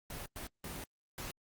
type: noise bursts at uneven times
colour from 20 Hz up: pink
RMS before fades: -43 dBFS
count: 4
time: 0.1-0.26 / 0.36-0.47 / 0.64-0.84 / 1.18-1.31 s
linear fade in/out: 2 ms
effects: Opus 24 kbps